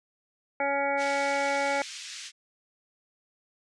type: harmonic tone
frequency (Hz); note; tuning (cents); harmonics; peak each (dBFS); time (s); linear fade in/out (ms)
280; C#4; +18; 1 / 2 / 3 / 5 / 6 / 7 / 8; -38 / -29 / -29 / -35 / -40 / -37 / -33; 0.6-1.82; 2
type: band-pass noise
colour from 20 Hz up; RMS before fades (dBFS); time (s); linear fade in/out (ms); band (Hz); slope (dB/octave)
white; -41; 0.97-2.32; 50; 1800 to 6700; 24
effects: resampled to 24000 Hz